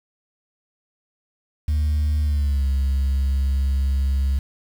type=tone with pitch glide; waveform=sine; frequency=75.2 to 67.77 Hz; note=D2 to C#2; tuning=+42 to -39 cents; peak=-15 dBFS; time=1.68-4.39 s; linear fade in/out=5 ms; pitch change=-181 cents; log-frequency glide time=2.21-2.66 s; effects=tanh soft clip ceiling -16 dBFS + 7-bit